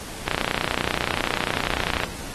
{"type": "click train", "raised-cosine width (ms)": 0.3, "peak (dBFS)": -5, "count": 54, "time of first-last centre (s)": [0.28, 2.035], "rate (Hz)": 30.2, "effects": ["pink hiss -36 dBFS RMS until 2.34 s", "AAC 32 kbps"]}